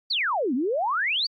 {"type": "exponential two-way sweep", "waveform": "sine", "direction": "down then up", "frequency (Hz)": [4767, 233.1, 4767], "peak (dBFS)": -22, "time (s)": [0.1, 1.27], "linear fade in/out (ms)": 10, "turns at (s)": 0.54, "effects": ["AAC 64 kbps"]}